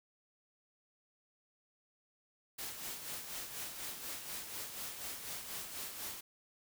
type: noise with tremolo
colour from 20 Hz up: white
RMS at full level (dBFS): -42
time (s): 2.58-6.21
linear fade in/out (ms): 10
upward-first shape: sine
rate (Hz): 4.1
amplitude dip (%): 50
effects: none